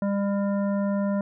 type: harmonic tone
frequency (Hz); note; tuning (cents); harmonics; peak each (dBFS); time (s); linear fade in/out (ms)
200; G3; +35; 1 / 3 / 5 / 7 / 9; -23 / -29 / -38 / -42 / -49; 0.02-1.21; 2
effects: none